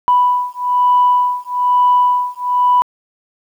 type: beating tone pair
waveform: sine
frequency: 987.8 / 988.9 Hz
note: B5 / B5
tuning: 0 / +2 cents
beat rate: 1.1 Hz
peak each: -13 dBFS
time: 0.08-2.82 s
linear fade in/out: 0 ms
effects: tanh soft clip ceiling -3 dBFS + 8-bit